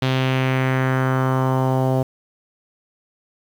sawtooth tone with low-pass filter sweep, 130.81 Hz, C3, in tune, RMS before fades -19 dBFS, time 0.02-2.03 s, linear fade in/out 5 ms, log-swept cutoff 3600 to 660 Hz, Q 2.3, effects 7-bit

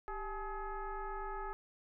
sine tone with frequency modulation, 441.1 Hz, A4, 4 cents sharp, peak -38 dBFS, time 0.08-1.53 s, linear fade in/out 0 ms, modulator 417 Hz, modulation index 2.4, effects none

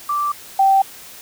sine tone pair in turn, 1171 / 778.2 Hz, D6 / G5, -5 / -13 cents, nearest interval perfect fifth, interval 708 cents, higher first, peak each -17 / -10 dBFS, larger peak second, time 0.09-0.32 / 0.59-0.82 s, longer neither, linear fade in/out 5 ms, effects white hiss -39 dBFS RMS until 1.21 s

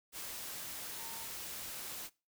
sine tone in noise, 909 Hz, A#5, 44 cents flat, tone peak -51 dBFS, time 0.96-1.28 s, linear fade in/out 50 ms, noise white, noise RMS -44 dBFS, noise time 0.12-2.1 s, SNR -10 dB, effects noise-tail reverb RT60 0.3 s tail -22 dB re dry

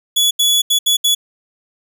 sawtooth tone bursts at uneven times, 3400 Hz, G#7, 40 cents sharp, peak -8 dBFS, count 5, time 0.16-0.31 / 0.39-0.62 / 0.7-0.79 / 0.86-0.97 / 1.04-1.15 s, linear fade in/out 10 ms, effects none

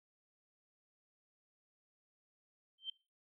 sine tone with exponential growth, 3127 Hz, G7, 5 cents flat, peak -35 dBFS, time 2.78-2.9 s, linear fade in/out 5 ms, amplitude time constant 24 ms, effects noise-tail reverb RT60 0.3 s tail -22 dB re dry

